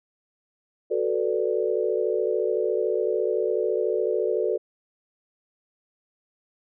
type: chord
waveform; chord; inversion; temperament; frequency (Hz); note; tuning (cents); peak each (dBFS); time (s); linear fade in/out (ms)
sine; B minor seventh; second; equal; 370 / 440 / 493.9 / 587.3; F#4 / A4 / B4 / D5; 0 / 0 / 0 / 0; -27 / -25 / -28 / -30; 0.9-4.58; 20
effects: none